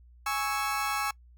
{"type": "chord", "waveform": "30% pulse", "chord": "C# minor", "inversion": "second", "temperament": "equal with one note detuned", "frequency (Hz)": [830.6, 1108.7, 1312.4], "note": ["G#5", "C#6", "E6"], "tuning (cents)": [0, 0, -8], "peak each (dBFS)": -30, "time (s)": [0.26, 1.11], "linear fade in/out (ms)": 5, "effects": ["noise-tail reverb RT60 0.1 s tail -23 dB re dry", "added 60 Hz sine -52 dBFS peak until 1.37 s"]}